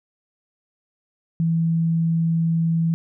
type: tone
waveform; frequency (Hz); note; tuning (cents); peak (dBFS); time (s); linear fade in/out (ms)
sine; 164.81; E3; 0; -17; 1.4-2.94; 0
effects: none